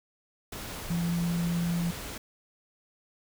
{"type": "tone in noise", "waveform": "sine", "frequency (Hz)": 171.3, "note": "F3", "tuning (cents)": -33, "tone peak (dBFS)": -26, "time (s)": [0.9, 1.91], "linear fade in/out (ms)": 5, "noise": "pink", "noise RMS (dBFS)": -39, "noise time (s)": [0.52, 2.18], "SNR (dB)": 10, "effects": []}